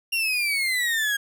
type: exponential sweep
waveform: 35% pulse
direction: down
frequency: 2794 to 1622 Hz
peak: -20 dBFS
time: 0.12-1.17 s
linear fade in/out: 10 ms
effects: none